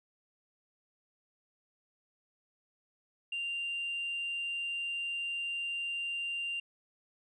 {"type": "tone", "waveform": "sine", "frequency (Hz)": 2784, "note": "F7", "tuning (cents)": -6, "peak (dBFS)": -32, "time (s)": [3.32, 6.6], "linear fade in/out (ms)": 5, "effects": ["tanh soft clip ceiling -30 dBFS"]}